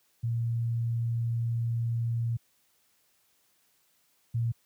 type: tone pair in turn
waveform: sine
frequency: 116.54 / 116.54 Hz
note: A#2 / A#2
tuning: 0 / 0 cents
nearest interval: unison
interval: 0 cents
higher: neither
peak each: -26 / -25 dBFS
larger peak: second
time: 0.23-2.37 / 4.34-4.52 s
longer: first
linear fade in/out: 10 ms
effects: white hiss -69 dBFS RMS until 4.65 s + high-pass 60 Hz 12 dB/octave